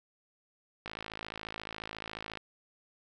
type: click train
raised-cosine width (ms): 0.3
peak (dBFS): -23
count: 83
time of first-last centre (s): 0.86-2.373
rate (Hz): 54.2
effects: none